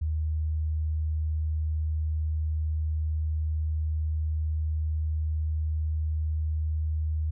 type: tone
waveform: sine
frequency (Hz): 77.78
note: D#2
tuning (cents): 0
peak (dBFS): -25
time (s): 0.01-7.31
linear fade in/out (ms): 10
effects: none